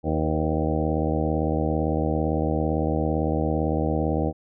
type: harmonic tone with a mistuned harmonic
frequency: 77.78 Hz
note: D#2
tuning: in tune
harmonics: 1 / 2 / 3 / 4 / 5 / 6 / 7 / 8 / 9 / 10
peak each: -27 / -28 / -30 / -28 / -35 / -30 / -33 / -33 / -37 / -33 dBFS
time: 0.03-4.33 s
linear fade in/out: 50 ms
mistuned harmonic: 6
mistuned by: +40 cents
effects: none